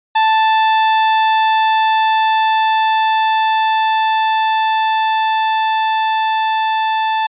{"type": "tone with level ramp", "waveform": "40% pulse", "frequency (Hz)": 880, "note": "A5", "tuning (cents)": 0, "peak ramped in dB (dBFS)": [-9, -13], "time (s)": [0.15, 7.27], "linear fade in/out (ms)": 10, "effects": ["resampled to 8000 Hz"]}